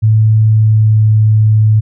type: tone with pitch glide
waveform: sine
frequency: 109.3 to 108.23 Hz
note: A2 to A2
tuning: -11 to -28 cents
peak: -5 dBFS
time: 0.02-1.81 s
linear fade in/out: 20 ms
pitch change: -17 cents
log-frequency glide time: 0.44-1.06 s
effects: none